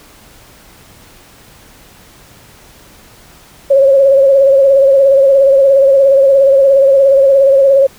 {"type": "tone with vibrato", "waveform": "sine", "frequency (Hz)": 546, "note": "C#5", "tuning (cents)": -26, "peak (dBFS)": -4, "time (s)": [3.7, 7.87], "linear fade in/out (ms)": 10, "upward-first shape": "sine", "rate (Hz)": 17, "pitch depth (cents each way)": 46, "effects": ["pink hiss -41 dBFS RMS until 7.98 s"]}